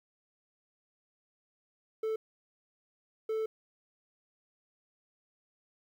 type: tone bursts at uneven times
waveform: triangle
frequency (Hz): 440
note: A4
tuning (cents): 0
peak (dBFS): -28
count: 2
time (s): 2.03-2.16 / 3.29-3.46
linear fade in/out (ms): 5
effects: 11-bit